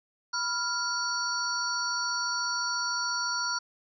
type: tone cluster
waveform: sine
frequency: 980 / 1391 / 4483 / 5680 Hz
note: B5 / F6 / C#8 / F8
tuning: -14 / -7 / +19 / +28 cents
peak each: -36 / -31 / -32 / -36 dBFS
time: 0.33-3.59 s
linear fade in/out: 10 ms
effects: none

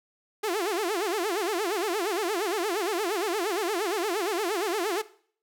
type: tone with vibrato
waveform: sawtooth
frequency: 386 Hz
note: G4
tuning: 27 cents flat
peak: -22 dBFS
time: 0.43-5.02 s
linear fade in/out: 10 ms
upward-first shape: sine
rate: 8.6 Hz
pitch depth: 240 cents each way
effects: noise-tail reverb RT60 0.5 s tail -17 dB re dry

